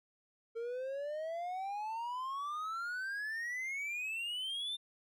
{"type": "exponential sweep", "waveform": "triangle", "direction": "up", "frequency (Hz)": [453.2, 3619], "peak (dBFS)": -35, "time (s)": [0.55, 4.77], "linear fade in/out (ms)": 20, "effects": []}